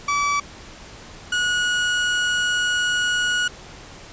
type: tone pair in turn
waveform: 30% pulse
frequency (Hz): 1150 / 1456.2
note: D6 / F#6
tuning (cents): -37 / -28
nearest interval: major third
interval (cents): 409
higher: second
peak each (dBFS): -16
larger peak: neither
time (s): 0.08-0.4 / 1.32-3.48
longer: second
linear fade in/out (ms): 5
effects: pink hiss -41 dBFS RMS until 4.12 s + resampled to 16000 Hz